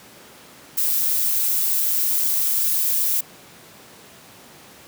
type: noise with amplitude modulation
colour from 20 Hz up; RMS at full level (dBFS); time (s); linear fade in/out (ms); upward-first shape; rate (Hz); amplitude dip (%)
violet; -19; 0.77-3.21; 10; sine; 153; 30
effects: pink hiss -45 dBFS RMS until 4.87 s + high-pass 150 Hz 12 dB/octave